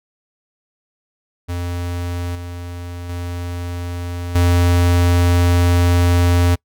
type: tone with level steps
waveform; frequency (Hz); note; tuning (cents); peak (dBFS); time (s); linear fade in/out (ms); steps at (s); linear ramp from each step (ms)
square; 87.6; F2; +6; -22 / -28 / -24 / -12; 1.48-6.56; 20; 2.35 / 3.09 / 4.35; 5
effects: noise-tail reverb RT60 0.1 s tail -25 dB re dry